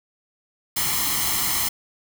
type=noise with comb filter; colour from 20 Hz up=white; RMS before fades=-23 dBFS; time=0.76-1.69 s; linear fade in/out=10 ms; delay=0.96 ms; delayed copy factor=+0.7; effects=none